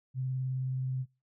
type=tone with vibrato; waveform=sine; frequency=130 Hz; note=C3; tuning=11 cents flat; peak=-30 dBFS; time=0.14-1.06 s; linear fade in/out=50 ms; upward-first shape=sine; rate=19 Hz; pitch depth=17 cents each way; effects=noise-tail reverb RT60 0.3 s tail -24 dB re dry